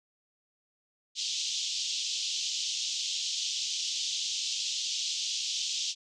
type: band-pass noise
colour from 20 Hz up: pink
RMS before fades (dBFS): -33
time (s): 1.15-5.95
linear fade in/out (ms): 50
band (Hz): 3000 to 6900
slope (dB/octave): 48
effects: none